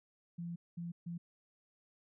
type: tone bursts at uneven times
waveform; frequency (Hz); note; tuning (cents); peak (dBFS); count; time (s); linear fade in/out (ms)
sine; 171.1; F3; -35; -39; 3; 0.38-0.56 / 0.77-0.92 / 1.06-1.18; 10
effects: none

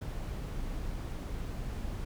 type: noise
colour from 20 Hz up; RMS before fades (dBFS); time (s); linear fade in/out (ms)
brown; -37; 0.01-2.05; 10
effects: none

